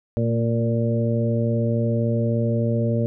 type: harmonic tone with a mistuned harmonic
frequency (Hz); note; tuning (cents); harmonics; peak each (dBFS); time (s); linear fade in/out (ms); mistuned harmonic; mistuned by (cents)
116.3; A#2; -4; 1 / 2 / 3 / 4 / 5; -21 / -24 / -32 / -28 / -28; 0.17-3.06; 0; 2; -24
effects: none